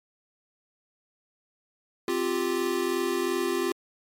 square chord, C suspended fourth, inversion none, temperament equal, 261.6 / 349.2 / 392 Hz, C4 / F4 / G4, 0 / 0 / 0 cents, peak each -34 / -28 / -30 dBFS, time 2.08-3.72 s, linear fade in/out 2 ms, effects MP3 64 kbps

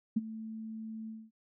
sine tone with ADSR envelope, 220.9 Hz, A3, 7 cents sharp, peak -23 dBFS, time 0.16-1.31 s, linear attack 10 ms, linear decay 28 ms, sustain -16 dB, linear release 230 ms, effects none

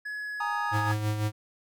triangle tone with pitch glide, 1692 to 1673.5 Hz, G#6 to G#6, +32 to +13 cents, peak -31 dBFS, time 0.05-0.94 s, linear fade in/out 10 ms, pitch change -19 cents, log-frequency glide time 0.15-0.76 s
triangle chord, Ab suspended second, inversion none, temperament equal, 830.6 / 932.3 / 1244.5 Hz, Ab5 / Bb5 / Eb6, 0 / 0 / 0 cents, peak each -31 dBFS, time 0.4-0.92 s, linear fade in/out 5 ms
square tone with tremolo, 106.3 Hz, G#2, 41 cents sharp, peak -25 dBFS, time 0.71-1.32 s, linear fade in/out 50 ms, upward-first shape sine, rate 6 Hz, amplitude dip 50%
effects none

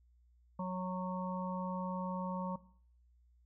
harmonic tone, 183.9 Hz, F#3, 10 cents flat, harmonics 1 / 3 / 5 / 6, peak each -37 / -44 / -43 / -46 dBFS, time 0.59-2.56 s, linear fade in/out 5 ms, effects noise-tail reverb RT60 0.6 s tail -19 dB re dry + added 60 Hz sine -64 dBFS peak until 3.45 s

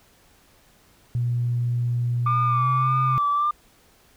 sine tone with pitch glide, 120.6 to 130 Hz, B2 to C3, -41 to -11 cents, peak -20 dBFS, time 1.15-3.18 s, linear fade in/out 0 ms, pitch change +130 cents, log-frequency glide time 2.54-2.69 s
sine tone with vibrato, 1184 Hz, D6, 14 cents sharp, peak -18 dBFS, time 2.26-3.51 s, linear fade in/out 5 ms, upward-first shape sine, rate 1.7 Hz, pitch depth 42 cents each way
effects tanh soft clip ceiling -14 dBFS + pink hiss -57 dBFS RMS until 4.16 s

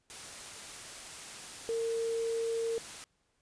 sine tone in noise, 457.3 Hz, A#4, 33 cents flat, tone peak -30 dBFS, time 1.69-2.78 s, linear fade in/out 0 ms, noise white, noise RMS -45 dBFS, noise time 0.1-3.04 s, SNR +12 dB, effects pink hiss -75 dBFS RMS until 3.41 s + resampled to 22050 Hz

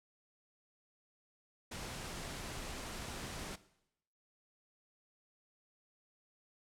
pink noise, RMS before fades -44 dBFS, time 1.71-3.56 s, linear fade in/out 10 ms, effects noise-tail reverb RT60 0.8 s tail -17 dB re dry + low-pass 10000 Hz 12 dB/octave

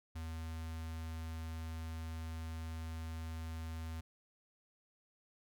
square tone with notch filter, 80.9 Hz, E2, 32 cents flat, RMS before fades -43 dBFS, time 0.15-4.01 s, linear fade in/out 10 ms, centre 460 Hz, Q 1.3, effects none

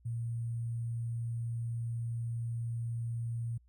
sine tone with sample-and-hold, 116.54 Hz, A#2, in tune, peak -33 dBFS, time 0.05-3.58 s, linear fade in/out 10 ms, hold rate 8820 Hz, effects added 60 Hz sine -61 dBFS peak until 3.68 s

